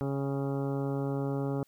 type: harmonic tone with a mistuned harmonic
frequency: 138.5 Hz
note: C#3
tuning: 1 cent flat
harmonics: 1 / 2 / 3 / 4 / 5 / 6 / 7 / 8 / 9 / 10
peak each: -32 / -34 / -36 / -40 / -48 / -44 / -52 / -52 / -50 / -54 dBFS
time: 0.01-1.63 s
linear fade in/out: 0 ms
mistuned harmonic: 6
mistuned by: -20 cents
effects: white hiss -69 dBFS RMS until 1.67 s